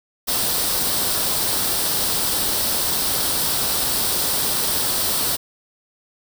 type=noise with comb filter; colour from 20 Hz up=white; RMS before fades=-21 dBFS; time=0.27-5.37 s; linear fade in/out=20 ms; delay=0.22 ms; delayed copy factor=+0.5; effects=none